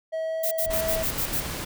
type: tone with pitch glide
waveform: triangle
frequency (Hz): 643 to 647.5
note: E5 to E5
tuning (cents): -43 to -31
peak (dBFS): -24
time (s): 0.12-1.04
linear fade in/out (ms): 20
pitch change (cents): +12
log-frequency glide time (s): 0.25-0.45
type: noise bursts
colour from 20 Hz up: violet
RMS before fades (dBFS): -27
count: 7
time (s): 0.43-1.408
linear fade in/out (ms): 10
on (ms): 84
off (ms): 65
type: noise with exponential growth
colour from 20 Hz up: brown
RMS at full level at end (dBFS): -31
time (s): 0.54-0.71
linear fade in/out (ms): 2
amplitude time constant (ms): 36
type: noise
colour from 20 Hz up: pink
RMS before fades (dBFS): -32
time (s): 0.7-1.65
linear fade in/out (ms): 10
effects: none